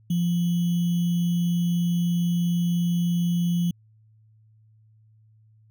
sine tone with sample-and-hold, 173 Hz, F3, 16 cents flat, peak -20 dBFS, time 0.1-3.71 s, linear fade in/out 5 ms, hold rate 3150 Hz, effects added 109 Hz sine -54 dBFS peak until 5.7 s

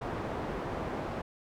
white low-pass noise, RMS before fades -36 dBFS, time 0.01-1.22 s, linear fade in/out 10 ms, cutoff 760 Hz, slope 12 dB/octave, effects none

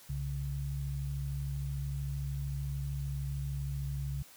sine tone pair together, 65.41 / 138.59 Hz, C2 / C#3, 0 / 0 cents, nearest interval octave + minor second, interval 1300 cents, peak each -37 / -35 dBFS, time 0.09-4.23 s, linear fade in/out 10 ms, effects white hiss -56 dBFS RMS until 4.36 s

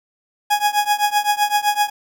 40% pulse tone with tremolo, 830.6 Hz, G#5, in tune, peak -11 dBFS, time 0.5-1.9 s, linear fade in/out 10 ms, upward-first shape triangle, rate 7.8 Hz, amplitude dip 95%, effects 8-bit

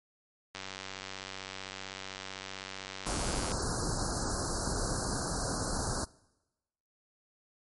click train, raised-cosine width 0.2 ms, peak -22 dBFS, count 285, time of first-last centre 0.55-3.518 s, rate 95.7 Hz
pink band-stop noise, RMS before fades -33 dBFS, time 3.06-6.05 s, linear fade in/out 10 ms, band 1600 to 4200 Hz, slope 96 dB/octave
effects noise-tail reverb RT60 1.0 s tail -23 dB re dry + MP3 48 kbps

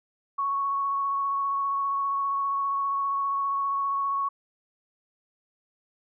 sine tone with vibrato, 1108.7 Hz, C#6, in tune, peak -24 dBFS, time 0.38-4.29 s, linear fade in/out 10 ms, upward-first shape sine, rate 15 Hz, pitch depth 12 cents each way, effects none

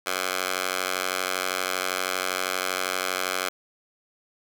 10% pulse tone with high-pass filter, 92.6 Hz, F#2, 2 cents sharp, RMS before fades -28 dBFS, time 0.06-3.49 s, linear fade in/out 5 ms, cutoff 920 Hz, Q 0.74, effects none

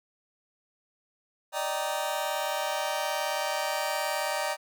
sawtooth chord, Eb major seventh, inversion third, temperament just, 583.4 / 622.3 / 777.8 / 933.4 Hz, D5 / Eb5 / G5 / Bb5, -12 / 0 / -14 / +2 cents, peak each -30 dBFS, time 1.52-4.57 s, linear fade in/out 50 ms, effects none

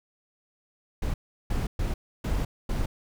brown noise bursts at uneven times, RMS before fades -27 dBFS, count 5, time 1.02-1.14 / 1.5-1.67 / 1.79-1.94 / 2.24-2.45 / 2.69-2.86 s, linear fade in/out 5 ms, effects none

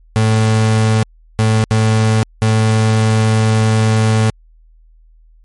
35% pulse tone bursts at uneven times, 110 Hz, A2, in tune, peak -8 dBFS, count 4, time 0.16-1.03 / 1.39-1.64 / 1.71-2.23 / 2.42-4.3 s, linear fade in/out 0 ms, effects added 40 Hz sine -43 dBFS peak until 5.44 s + MP3 48 kbps

